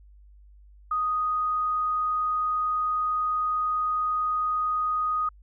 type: tone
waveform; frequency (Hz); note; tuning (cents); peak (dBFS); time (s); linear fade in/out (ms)
sine; 1244.5; D#6; 0; -23; 0.91-5.29; 5
effects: added 50 Hz sine -49 dBFS peak until 5.42 s